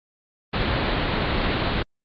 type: low-pass noise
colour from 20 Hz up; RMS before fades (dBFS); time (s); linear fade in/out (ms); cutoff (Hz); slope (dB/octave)
pink; -23; 0.53-1.83; 10; 4400; 96
effects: Opus 24 kbps